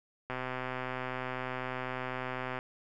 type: click train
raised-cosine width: 0.5 ms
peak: -21 dBFS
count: 294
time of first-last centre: 0.3-2.589 s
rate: 128 Hz
effects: none